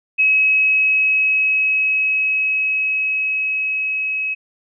sine tone with level ramp, 2560 Hz, D#7, 49 cents sharp, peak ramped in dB -11 to -19 dBFS, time 0.18-4.35 s, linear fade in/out 20 ms, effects none

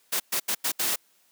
white noise bursts at uneven times, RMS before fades -26 dBFS, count 5, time 0.12-0.2 / 0.32-0.4 / 0.48-0.55 / 0.64-0.72 / 0.79-0.96 s, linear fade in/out 10 ms, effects white hiss -64 dBFS RMS until 1.31 s + high-pass 200 Hz 12 dB/octave

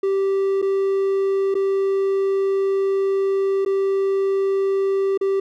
triangle tone with dropouts, 390 Hz, G4, 9 cents flat, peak -15 dBFS, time 0.03-5.4 s, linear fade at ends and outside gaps 5 ms, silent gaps 0.618-0.624 / 1.543-1.551 / 3.65-3.66 / 5.176-5.211 s, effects none

